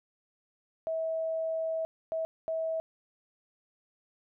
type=tone bursts at uneven times; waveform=sine; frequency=647 Hz; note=E5; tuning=32 cents flat; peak=-29 dBFS; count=3; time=0.87-1.85 / 2.12-2.25 / 2.48-2.8 s; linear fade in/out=0 ms; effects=none

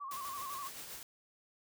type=tone with vibrato; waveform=sine; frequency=1108.7 Hz; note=C#6; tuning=in tune; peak=-40 dBFS; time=0-0.69 s; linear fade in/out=20 ms; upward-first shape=square; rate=12 Hz; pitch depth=60 cents each way
type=noise with tremolo; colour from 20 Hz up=white; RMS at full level=-45 dBFS; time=0.11-1.03 s; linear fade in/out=2 ms; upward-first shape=triangle; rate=7.6 Hz; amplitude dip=45%
effects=none

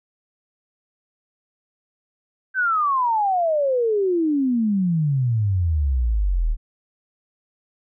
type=exponential sweep; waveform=sine; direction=down; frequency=1568 to 36.34 Hz; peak=-17 dBFS; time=2.54-6.57 s; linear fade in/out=50 ms; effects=none

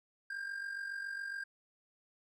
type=tone with amplitude modulation; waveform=triangle; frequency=1599 Hz; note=G6; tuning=34 cents sharp; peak=-34 dBFS; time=0.3-1.44 s; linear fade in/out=5 ms; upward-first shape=sine; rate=47.2 Hz; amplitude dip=60%; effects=none

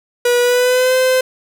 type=tone with pitch glide; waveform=45% pulse; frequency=485.9 to 514.8 Hz; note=B4 to C5; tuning=-28 to -28 cents; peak=-11 dBFS; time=0.25-1.21 s; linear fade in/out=5 ms; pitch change=+100 cents; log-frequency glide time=0.4-0.95 s; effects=none

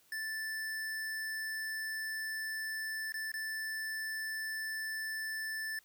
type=tone with dropouts; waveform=square; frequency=1760 Hz; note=A6; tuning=in tune; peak=-37 dBFS; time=0.12-5.79 s; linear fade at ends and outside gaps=2 ms; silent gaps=3.122-3.141 / 3.318-3.339 s; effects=white hiss -67 dBFS RMS until 5.84 s

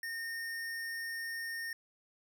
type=tone; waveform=square; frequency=1833 Hz; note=A#6; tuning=30 cents flat; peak=-38 dBFS; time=0.03-1.73 s; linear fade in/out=2 ms; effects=none

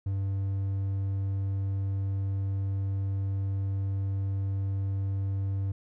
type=tone; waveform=triangle; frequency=97.6 Hz; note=G2; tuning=7 cents flat; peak=-25 dBFS; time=0.06-5.72 s; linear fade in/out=5 ms; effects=none

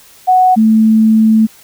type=tone pair in turn; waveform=sine; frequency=740 / 220 Hz; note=F#5 / A3; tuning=0 / 0 cents; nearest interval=octave + major sixth; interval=2100 cents; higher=first; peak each=-5 dBFS; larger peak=neither; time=0.27-0.56 / 0.56-1.47 s; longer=second; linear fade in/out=20 ms; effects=white hiss -42 dBFS RMS until 1.63 s

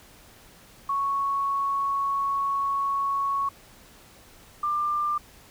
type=tone pair in turn; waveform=sine; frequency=1108.7 / 1191.4 Hz; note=C#6 / D6; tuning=0 / +24 cents; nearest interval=minor second; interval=124 cents; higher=second; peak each=-23 dBFS; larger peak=neither; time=0.89-3.49 / 4.63-5.18 s; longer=first; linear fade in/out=5 ms; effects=pink hiss -52 dBFS RMS until 5.5 s

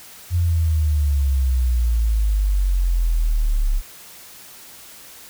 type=exponential sweep; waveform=sine; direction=down; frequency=89 to 34 Hz; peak=-15 dBFS; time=0.3-3.82 s; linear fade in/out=50 ms; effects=white hiss -42 dBFS RMS until 5.29 s

